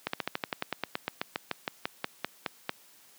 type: slowing click train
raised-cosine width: 0.3 ms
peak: -13 dBFS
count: 21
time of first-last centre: 0.07-2.694 s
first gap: 64 ms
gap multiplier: 1.07
effects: white hiss -58 dBFS RMS until 3.18 s + high-pass 150 Hz 12 dB/octave